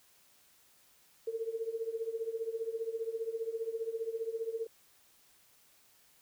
sine tone with tremolo, 452.8 Hz, A4, 50 cents sharp, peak -30 dBFS, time 1.27-4.67 s, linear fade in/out 5 ms, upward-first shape triangle, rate 15 Hz, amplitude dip 90%, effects white hiss -65 dBFS RMS until 6.21 s

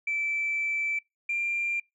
sine tone pair in turn, 2324 / 2381 Hz, D7 / D7, -19 / +23 cents, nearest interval unison, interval 42 cents, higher second, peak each -25 dBFS, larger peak neither, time 0.07-0.99 / 1.29-1.8 s, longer first, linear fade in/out 5 ms, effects noise-tail reverb RT60 0.2 s tail -26 dB re dry + tanh soft clip ceiling -21 dBFS

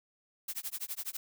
blue noise with tremolo, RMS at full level -36 dBFS, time 0.48-1.17 s, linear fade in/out 5 ms, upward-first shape sine, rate 12 Hz, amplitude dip 100%, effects none

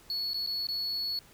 triangle tone with dropouts, 4393 Hz, C#8, 16 cents flat, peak -29 dBFS, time 0.1-1.19 s, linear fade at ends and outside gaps 1 ms, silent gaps 0.334-0.343 / 0.463-0.472 / 0.669-0.687 s, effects pink hiss -57 dBFS RMS until 1.33 s

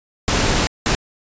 pink noise bursts at uneven times, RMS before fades -17 dBFS, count 2, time 0.28-0.67 / 0.86-0.95 s, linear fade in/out 0 ms, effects resampled to 16000 Hz

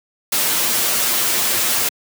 white noise with comb filter, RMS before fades -18 dBFS, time 0.32-1.89 s, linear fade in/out 5 ms, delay 8.6 ms, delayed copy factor +0.75, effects high-pass 150 Hz 12 dB/octave

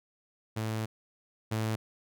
sawtooth tone pair in turn, 110 / 110 Hz, A2 / A2, 0 / 0 cents, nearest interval unison, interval 0 cents, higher neither, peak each -27 / -25 dBFS, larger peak second, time 0.56-0.86 / 1.51-1.76 s, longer first, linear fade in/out 10 ms, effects none

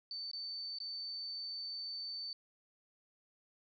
sine tone with dropouts, 4543 Hz, C#8, 42 cents sharp, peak -40 dBFS, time 0.11-2.33 s, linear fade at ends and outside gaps 1 ms, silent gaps 0.314-0.333 / 0.786-0.802 s, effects none

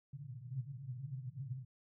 white band-pass noise, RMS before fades -45 dBFS, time 0.13-1.65 s, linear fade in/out 5 ms, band 120 to 140 Hz, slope 96 dB/octave, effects none

